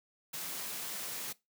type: high-pass noise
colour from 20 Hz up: white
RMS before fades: -40 dBFS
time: 0.33-1.33 s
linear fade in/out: 10 ms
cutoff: 110 Hz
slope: 96 dB/octave
effects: noise-tail reverb RT60 0.2 s tail -20 dB re dry